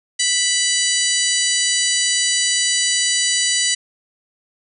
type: harmonic tone with a mistuned harmonic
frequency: 987.8 Hz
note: B5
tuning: in tune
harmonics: 2 / 3 / 4 / 5 / 6 / 7 / 8 / 9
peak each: -24 / -24 / -24 / -24 / -24 / -24 / -24 / -24 dBFS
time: 0.19-3.75 s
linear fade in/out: 10 ms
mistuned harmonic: 5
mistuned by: -83 cents
effects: none